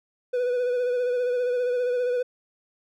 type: tone with vibrato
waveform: triangle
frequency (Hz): 493.9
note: B4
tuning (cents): 0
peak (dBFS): -20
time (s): 0.33-2.23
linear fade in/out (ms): 10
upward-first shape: sine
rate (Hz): 15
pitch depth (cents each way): 33
effects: none